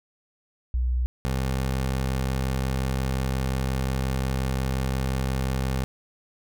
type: tone pair in turn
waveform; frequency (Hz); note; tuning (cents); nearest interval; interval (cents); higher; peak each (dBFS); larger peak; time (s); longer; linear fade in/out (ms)
sine / 20% pulse; 61.74 / 65.65; B1 / C2; 0 / +6; minor second; 106; second; -21 / -19; second; 0.74-1.06 / 1.25-5.84; second; 0
effects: none